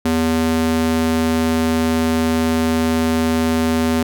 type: tone with high-pass filter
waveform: square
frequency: 81 Hz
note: E2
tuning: 30 cents flat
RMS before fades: -17 dBFS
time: 0.05-4.03 s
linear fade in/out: 5 ms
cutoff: 190 Hz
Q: 2
effects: none